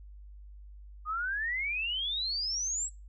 sine exponential sweep, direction up, 1212 to 7902 Hz, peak -30 dBFS, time 1.05-2.9 s, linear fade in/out 50 ms, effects noise-tail reverb RT60 0.3 s tail -23 dB re dry + added 50 Hz sine -46 dBFS peak until 3.08 s

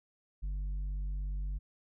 sine tone with tanh clipping, 48.47 Hz, G1, 19 cents flat, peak -34 dBFS, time 0.42-1.59 s, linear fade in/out 20 ms, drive 5 dB, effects none

